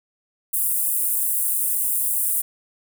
pink high-pass noise, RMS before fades -22 dBFS, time 0.53-2.42 s, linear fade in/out 10 ms, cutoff 8900 Hz, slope 48 dB/octave, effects none

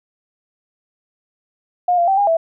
sine tone with pitch steps, 714 / 690 / 775 / 811 / 658 Hz, F5 / F5 / G5 / G#5 / E5, +38 / -21 / -20 / -41 / -3 cents, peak -12 dBFS, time 1.88-2.37 s, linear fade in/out 5 ms, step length 98 ms, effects none

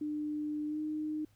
sine tone with pitch glide, 300 to 306.5 Hz, D4 to D#4, +37 to -26 cents, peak -33 dBFS, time 0.01-1.25 s, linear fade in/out 5 ms, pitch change +37 cents, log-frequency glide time 0.67-0.79 s, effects added 103 Hz sine -65 dBFS peak until 1.35 s + pink hiss -71 dBFS RMS until 1.35 s

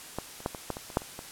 clicks, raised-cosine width 1 ms, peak -17 / -30 / -14 / -23 / -16 / -23 / -29 / -9 / -29 / -25 dBFS, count 10, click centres 0.186 / 0.404 / 0.461 / 0.548 / 0.703 / 0.769 / 0.902 / 0.971 / 1.019 / 1.191 s, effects white hiss -45 dBFS RMS until 1.31 s + low-pass 12000 Hz 12 dB/octave

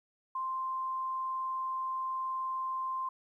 sine tone, 1046.5 Hz, C6, in tune, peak -32 dBFS, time 0.35-3.09 s, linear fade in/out 5 ms, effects 12-bit

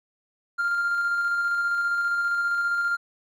triangle tone with tremolo, 1396.9 Hz, F6, in tune, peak -18 dBFS, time 0.58-2.97 s, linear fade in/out 20 ms, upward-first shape square, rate 15 Hz, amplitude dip 30%, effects tanh soft clip ceiling -17 dBFS

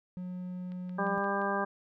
triangle tone, 181.1 Hz, F#3, 37 cents flat, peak -34 dBFS, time 0.17-1.18 s, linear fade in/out 0 ms
click train, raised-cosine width 0.3 ms, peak -40 dBFS, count 5, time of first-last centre 0.72-1.417 s, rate 5.74 Hz
harmonic tone, 199 Hz, G3, 26 cents sharp, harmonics 1 / 2 / 3 / 4 / 5 / 6 / 8, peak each -36 / -36 / -36 / -36 / -36 / -36 / -36 dBFS, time 0.98-1.65 s, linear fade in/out 10 ms
effects none

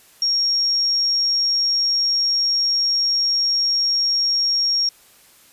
sine tone, 5570 Hz, F8, 5 cents flat, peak -16 dBFS, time 0.22-4.89 s, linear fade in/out 2 ms, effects white hiss -51 dBFS RMS until 5.52 s + resampled to 32000 Hz

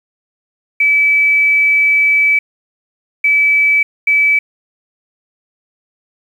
sine tone bursts at uneven times, 2300 Hz, D7, 37 cents flat, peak -8 dBFS, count 3, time 0.8-2.39 / 3.24-3.83 / 4.07-4.39 s, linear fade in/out 5 ms, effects 7-bit

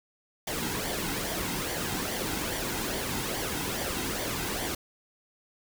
pink noise with flanger, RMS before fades -32 dBFS, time 0.47-4.75 s, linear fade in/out 5 ms, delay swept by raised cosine 0.75 to 1.75 ms, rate 2.4 Hz, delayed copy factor -0.55, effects none

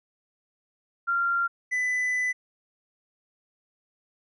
sine / triangle tone pair in turn, 1385 / 1998.2 Hz, F6 / B6, -15 / +20 cents, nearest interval tritone, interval 635 cents, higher second, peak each -22 dBFS, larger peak neither, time 1.07-1.48 / 1.71-2.33 s, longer second, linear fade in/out 20 ms, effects resampled to 24000 Hz

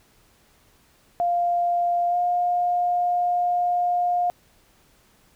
sine tone with pitch glide, 698.5 to 709.1 Hz, F5 to F5, 0 to +26 cents, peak -19 dBFS, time 1.2-4.3 s, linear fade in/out 0 ms, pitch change +26 cents, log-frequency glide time 2.09-2.16 s, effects pink hiss -59 dBFS RMS until 5.35 s

